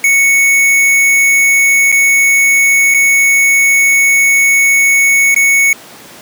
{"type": "tone with dropouts", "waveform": "square", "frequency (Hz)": 2217, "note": "C#7", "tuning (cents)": 0, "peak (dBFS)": -7, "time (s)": [0.04, 5.73], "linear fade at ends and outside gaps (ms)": 2, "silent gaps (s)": [[1.918, 1.924], [2.941, 2.945], [5.345, 5.362]], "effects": ["pink hiss -34 dBFS RMS until 6.21 s", "high-pass 200 Hz 12 dB/octave"]}